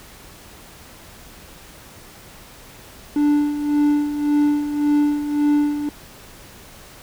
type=tone with tremolo; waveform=triangle; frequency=293.7 Hz; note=D4; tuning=in tune; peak=-11 dBFS; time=3.16-5.89 s; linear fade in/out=2 ms; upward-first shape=sine; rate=1.8 Hz; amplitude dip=65%; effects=pink hiss -43 dBFS RMS until 7.02 s